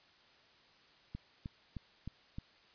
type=click train; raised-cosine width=5 ms; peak=-29 dBFS; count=5; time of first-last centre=1.15-2.385 s; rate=3.24 Hz; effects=white hiss -64 dBFS RMS until 2.74 s + resampled to 11025 Hz